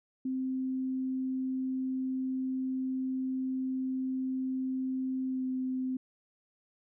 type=tone with pitch glide; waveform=sine; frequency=260.6 to 258.2 Hz; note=C4 to C4; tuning=-7 to -23 cents; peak=-30 dBFS; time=0.25-5.97 s; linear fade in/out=5 ms; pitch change=-16 cents; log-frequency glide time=5.28-5.44 s; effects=none

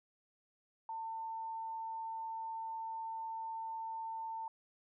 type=tone; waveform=sine; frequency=898 Hz; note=A5; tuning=35 cents sharp; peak=-39 dBFS; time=0.89-4.48 s; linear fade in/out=2 ms; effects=none

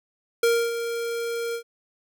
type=tone with ADSR envelope; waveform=square; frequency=466.2 Hz; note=A#4; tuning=in tune; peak=-17 dBFS; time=0.43-1.63 s; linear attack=4 ms; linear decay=280 ms; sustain=-10 dB; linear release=87 ms; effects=none

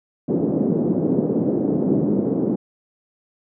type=band-pass noise; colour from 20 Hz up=white; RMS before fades=-20 dBFS; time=0.28-2.56 s; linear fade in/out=10 ms; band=160 to 390 Hz; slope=24 dB/octave; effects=none

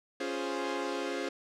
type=chord; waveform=sawtooth; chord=Db major seventh; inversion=none; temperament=equal; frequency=277.2 / 349.2 / 415.3 / 523.3 Hz; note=Db4 / F4 / Ab4 / C5; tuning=0 / 0 / 0 / 0 cents; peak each=-34 dBFS; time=0.2-1.29 s; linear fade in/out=5 ms; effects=low-pass 6000 Hz 12 dB/octave

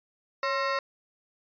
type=ring-modulated tone; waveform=25% pulse; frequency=805 Hz; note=G5; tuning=46 cents sharp; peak=-19 dBFS; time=0.43-0.79 s; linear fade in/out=2 ms; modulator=253 Hz; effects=resampled to 11025 Hz

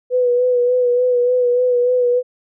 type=tone with vibrato; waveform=sine; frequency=493.9 Hz; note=B4; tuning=in tune; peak=-12 dBFS; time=0.1-2.23 s; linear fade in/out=50 ms; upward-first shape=sine; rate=3.4 Hz; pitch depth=31 cents each way; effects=none

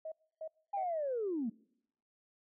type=tone bursts; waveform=sine; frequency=635 Hz; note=D#5; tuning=35 cents sharp; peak=-39 dBFS; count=3; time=0.05-0.837 s; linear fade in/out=5 ms; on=69 ms; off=290 ms
type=linear sweep; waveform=sine; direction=down; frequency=823 to 207.7 Hz; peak=-32 dBFS; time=0.73-1.5 s; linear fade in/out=10 ms
effects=noise-tail reverb RT60 0.8 s tail -26 dB re dry + tanh soft clip ceiling -27 dBFS

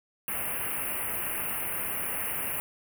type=band-stop noise; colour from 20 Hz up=white; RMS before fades=-32 dBFS; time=0.28-2.6 s; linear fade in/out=0 ms; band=2900 to 9400 Hz; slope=96 dB/octave; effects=none

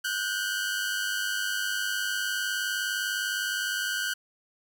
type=tone pair together; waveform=sawtooth; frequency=1459 / 1558.7 Hz; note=F#6 / G6; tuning=-25 / -10 cents; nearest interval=minor second; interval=115 cents; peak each=-27 dBFS; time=0.04-4.14 s; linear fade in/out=10 ms; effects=none

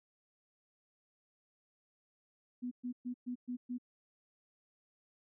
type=tone bursts; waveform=sine; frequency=246.9 Hz; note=B3; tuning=in tune; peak=-36 dBFS; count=6; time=2.62-3.784 s; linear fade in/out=20 ms; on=94 ms; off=120 ms; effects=none

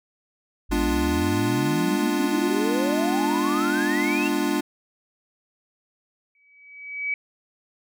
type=exponential sweep; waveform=sine; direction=up; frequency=47.78 to 2794 Hz; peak=-26 dBFS; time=0.69-4.29 s; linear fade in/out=20 ms
type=chord; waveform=square; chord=G# diminished seventh; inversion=none; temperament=equal; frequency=207.7 / 246.9 / 293.7 / 349.2 Hz; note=G#3 / B3 / D4 / F4; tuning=0 / 0 / 0 / 0 cents; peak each=-30 / -30 / -25 / -28 dBFS; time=0.71-4.61 s; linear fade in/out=10 ms
type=tone with exponential growth; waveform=sine; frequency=2280 Hz; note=C#7; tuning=48 cents sharp; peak=-21 dBFS; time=6.35-7.14 s; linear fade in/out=2 ms; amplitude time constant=170 ms
effects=none

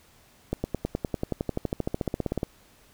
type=accelerating click train; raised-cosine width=2 ms; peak=-13 dBFS; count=25; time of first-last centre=0.53-2.431 s; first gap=110 ms; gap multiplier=0.97; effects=pink hiss -58 dBFS RMS until 2.93 s

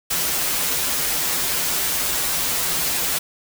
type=noise with comb filter; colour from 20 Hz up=white; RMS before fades=-22 dBFS; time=0.1-3.19 s; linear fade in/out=10 ms; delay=9.3 ms; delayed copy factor=-0.95; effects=none

